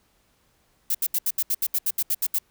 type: noise bursts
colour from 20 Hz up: violet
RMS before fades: -23 dBFS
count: 13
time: 0.9-2.387 s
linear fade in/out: 5 ms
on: 47 ms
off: 73 ms
effects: pink hiss -65 dBFS RMS until 2.5 s